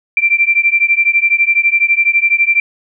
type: beating tone pair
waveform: sine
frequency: 2349 / 2361 Hz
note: D7 / D7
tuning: 0 / +9 cents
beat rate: 12 Hz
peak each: -12 dBFS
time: 0.17-2.6 s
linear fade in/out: 2 ms
effects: none